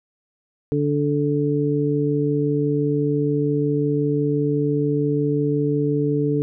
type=harmonic tone; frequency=145.8 Hz; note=D3; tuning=12 cents flat; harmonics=1 / 2 / 3; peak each=-22 / -22 / -22 dBFS; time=0.72-6.42 s; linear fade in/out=0 ms; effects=none